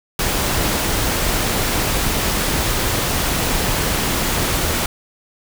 pink noise, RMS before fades -19 dBFS, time 0.19-4.86 s, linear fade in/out 2 ms, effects none

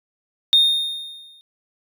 triangle tone with exponential decay, 3674 Hz, A#7, 26 cents flat, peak -6 dBFS, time 0.53-1.41 s, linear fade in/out 0 ms, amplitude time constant 190 ms, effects tanh soft clip ceiling -7 dBFS

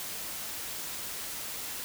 white noise, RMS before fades -38 dBFS, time 0-1.84 s, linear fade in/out 0 ms, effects none

